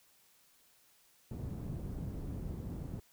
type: low-pass noise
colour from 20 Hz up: white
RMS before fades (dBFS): -41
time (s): 1.31-3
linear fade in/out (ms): 2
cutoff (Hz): 170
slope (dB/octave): 12
effects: white hiss -67 dBFS RMS until 3.12 s